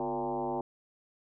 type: tone with frequency modulation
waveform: sine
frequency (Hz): 575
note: D5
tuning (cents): -37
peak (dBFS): -30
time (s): 0-0.61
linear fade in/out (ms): 2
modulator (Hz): 108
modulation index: 3.2
effects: none